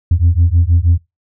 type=beating tone pair; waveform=sine; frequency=82.41 / 88.71 Hz; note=E2 / F2; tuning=0 / +28 cents; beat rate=6.3 Hz; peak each=-10 dBFS; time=0.11-0.98 s; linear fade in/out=5 ms; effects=noise-tail reverb RT60 0.2 s tail -22 dB re dry + tanh soft clip ceiling -4 dBFS